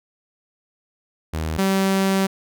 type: tone pair in turn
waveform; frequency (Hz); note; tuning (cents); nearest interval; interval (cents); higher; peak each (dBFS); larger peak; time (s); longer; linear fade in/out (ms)
sawtooth; 79.3 / 192.91; D#2 / G3; +33 / -27; octave + minor third; 1540; second; -19 / -13; second; 1.33-1.58 / 1.58-2.27; second; 10
effects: none